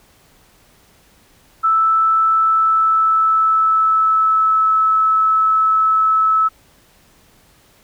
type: tone with pitch glide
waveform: sine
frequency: 1317 to 1301.9 Hz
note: E6 to E6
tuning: -2 to -22 cents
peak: -11 dBFS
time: 1.63-6.49 s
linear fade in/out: 20 ms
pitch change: -20 cents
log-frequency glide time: 2.3-4.73 s
effects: pink hiss -52 dBFS RMS until 7.83 s